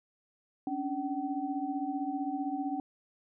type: tone cluster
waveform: sine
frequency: 274.3 / 289.8 / 762 Hz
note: C#4 / D4 / G5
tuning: -18 / -23 / -49 cents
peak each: -36 / -35 / -36 dBFS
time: 0.67-2.8 s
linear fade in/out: 2 ms
effects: none